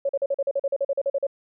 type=tone bursts; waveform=sine; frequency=554.4 Hz; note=C#5; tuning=in tune; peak=-20 dBFS; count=15; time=0.05-1.268 s; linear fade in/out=5 ms; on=42 ms; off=42 ms; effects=none